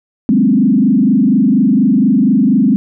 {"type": "tone with frequency modulation", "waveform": "sine", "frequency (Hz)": 233.1, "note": "A#3", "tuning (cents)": 0, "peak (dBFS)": -7, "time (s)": [0.29, 2.76], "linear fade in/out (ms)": 0, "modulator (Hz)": 24.2, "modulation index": 1.9, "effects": []}